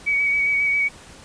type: tone with vibrato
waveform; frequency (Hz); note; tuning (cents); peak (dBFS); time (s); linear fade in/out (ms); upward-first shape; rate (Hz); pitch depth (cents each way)
sine; 2262; C#7; +34; -17; 0.06-0.89; 20; square; 7.4; 16
effects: pink hiss -44 dBFS RMS until 1.24 s + resampled to 22050 Hz